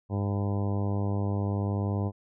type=harmonic tone; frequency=100.6 Hz; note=G2; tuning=45 cents sharp; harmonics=1 / 2 / 3 / 4 / 5 / 6 / 7 / 8 / 9 / 10; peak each=-27 / -33 / -37 / -39 / -41 / -43 / -44 / -45 / -46 / -47 dBFS; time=0.09-2.12 s; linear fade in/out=50 ms; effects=none